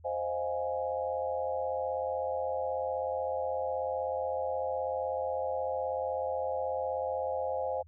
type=chord; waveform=sine; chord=F minor seventh; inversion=second; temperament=equal; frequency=523.3 / 622.3 / 698.5 / 830.6 Hz; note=C5 / Eb5 / F5 / Ab5; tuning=0 / 0 / 0 / 0 cents; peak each=-33 / -37 / -38 / -37 dBFS; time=0.04-7.83 s; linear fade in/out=20 ms; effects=added 82 Hz sine -53 dBFS peak until 7.87 s